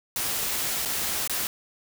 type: noise with dropouts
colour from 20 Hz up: white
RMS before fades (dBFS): -28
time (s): 0.16-1.47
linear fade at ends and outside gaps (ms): 1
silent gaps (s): 0.851-0.857 / 1.276-1.296
effects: none